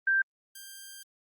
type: tone pair in turn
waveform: sine / 5% pulse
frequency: 1576 / 1587.9 Hz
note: G6 / G6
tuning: +9 / +22 cents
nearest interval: unison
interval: 13 cents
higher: second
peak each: -22 / -33 dBFS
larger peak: first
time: 0.07-0.22 / 0.55-1.03 s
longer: second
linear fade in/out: 5 ms
effects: Opus 32 kbps